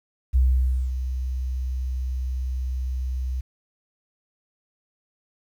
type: tone with ADSR envelope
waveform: sine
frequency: 63.8 Hz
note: C2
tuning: 43 cents flat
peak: -14 dBFS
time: 0.33-3.41 s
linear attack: 26 ms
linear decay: 550 ms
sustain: -10 dB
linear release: 9 ms
effects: 9-bit